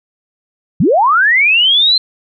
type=linear sweep; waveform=sine; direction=up; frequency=122.2 to 4162 Hz; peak=-7 dBFS; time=0.8-1.98 s; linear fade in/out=5 ms; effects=none

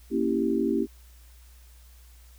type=chord; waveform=sine; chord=A# diminished seventh; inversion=none; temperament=equal; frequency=233.1 / 277.2 / 329.6 / 392 Hz; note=A#3 / C#4 / E4 / G4; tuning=0 / 0 / 0 / 0 cents; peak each=-28 dBFS; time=0.1-0.87 s; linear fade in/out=50 ms; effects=added 60 Hz sine -49 dBFS peak until 2.38 s + white hiss -59 dBFS RMS until 2.38 s

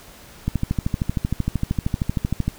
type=click train; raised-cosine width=5 ms; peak=-8 dBFS; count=27; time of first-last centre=0.48-2.48 s; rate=13 Hz; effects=pink hiss -45 dBFS RMS until 2.58 s

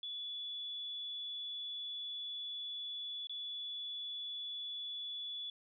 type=tone with dropouts; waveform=sine; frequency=3432 Hz; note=A7; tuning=44 cents flat; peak=-40 dBFS; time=0.03-5.5 s; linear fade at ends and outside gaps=2 ms; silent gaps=3.271-3.295 s; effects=none

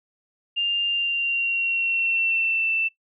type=tone with pitch glide; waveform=sine; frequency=2800 to 2667 Hz; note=F7 to E7; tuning=+4 to +20 cents; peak=-20 dBFS; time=0.56-2.89 s; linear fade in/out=20 ms; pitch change=-84 cents; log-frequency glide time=0.86-2.71 s; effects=noise-tail reverb RT60 0.1 s tail -19 dB re dry

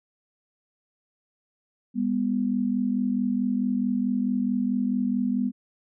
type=tone pair together; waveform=sine; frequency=202.3 / 246.9 Hz; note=G#3 / B3; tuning=-45 / 0 cents; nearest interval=minor third; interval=345 cents; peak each=-26 / -24 dBFS; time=1.94-5.52 s; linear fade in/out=50 ms; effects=none

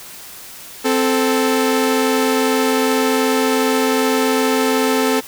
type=tone pair together; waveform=sawtooth; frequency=260.8 / 439 Hz; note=C4 / A4; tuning=-5 / -4 cents; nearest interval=major sixth; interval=901 cents; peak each=-13 dBFS; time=0.84-5.21 s; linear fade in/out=20 ms; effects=white hiss -36 dBFS RMS until 5.27 s

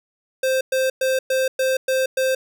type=tone bursts; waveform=square; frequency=523.3 Hz; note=C5; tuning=in tune; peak=-18 dBFS; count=7; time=0.43-2.35 s; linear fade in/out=5 ms; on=180 ms; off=110 ms; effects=none

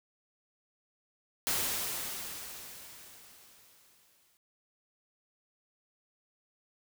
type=noise with exponential decay; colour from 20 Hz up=white; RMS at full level=-30 dBFS; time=1.47-4.37 s; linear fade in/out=0 ms; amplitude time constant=630 ms; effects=none

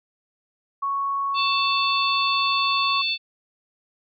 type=tone; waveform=sine; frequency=1108.7 Hz; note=C#6; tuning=in tune; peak=-22 dBFS; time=0.82-3.02 s; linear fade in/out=10 ms
type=harmonic tone; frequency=884 Hz; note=A5; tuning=8 cents sharp; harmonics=3 / 4 / 5; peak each=-25 / -26 / -27 dBFS; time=1.34-3.18 s; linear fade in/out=50 ms
effects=none

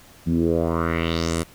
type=tone with low-pass filter sweep; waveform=10% pulse; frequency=82.9 Hz; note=E2; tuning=10 cents sharp; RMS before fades=-22 dBFS; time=0.26-1.44 s; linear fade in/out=20 ms; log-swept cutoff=190 to 11000 Hz; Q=3.1; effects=pink hiss -49 dBFS RMS until 1.54 s

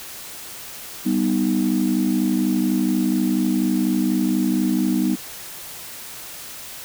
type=chord; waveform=sine; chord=G augmented; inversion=none; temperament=equal with one note detuned; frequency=194.76 / 246.9 / 311.1 Hz; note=G3 / B3 / D#4; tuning=-11 / 0 / 0 cents; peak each=-21 / -20 / -21 dBFS; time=1.05-5.16 s; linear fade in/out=20 ms; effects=tanh soft clip ceiling -10 dBFS + white hiss -36 dBFS RMS until 6.84 s

